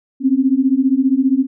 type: beating tone pair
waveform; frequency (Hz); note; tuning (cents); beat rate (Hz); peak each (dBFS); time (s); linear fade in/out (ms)
sine; 257 / 272; C4 / C#4; -31 / -33; 15; -15 / -14; 0.2-1.47; 50
effects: none